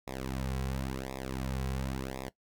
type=tone with flanger; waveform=sawtooth; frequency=65.8 Hz; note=C2; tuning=10 cents sharp; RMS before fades=-36 dBFS; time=0.07-2.29 s; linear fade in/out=5 ms; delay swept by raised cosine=0.66 to 3.36 ms; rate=0.94 Hz; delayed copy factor=-1; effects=noise-tail reverb RT60 0.1 s tail -18 dB re dry